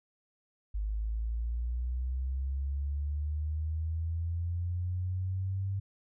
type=linear sweep; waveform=sine; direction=up; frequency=51 to 98.2 Hz; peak=-30 dBFS; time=0.74-5.8 s; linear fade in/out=10 ms; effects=none